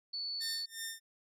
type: tone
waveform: sine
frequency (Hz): 4456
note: C#8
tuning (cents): +8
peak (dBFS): -36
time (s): 0.13-0.66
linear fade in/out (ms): 10
type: tone with tremolo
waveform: 10% pulse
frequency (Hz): 1811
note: A6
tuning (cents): +49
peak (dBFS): -29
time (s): 0.4-1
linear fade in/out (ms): 20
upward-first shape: sine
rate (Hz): 2.8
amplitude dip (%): 95
effects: none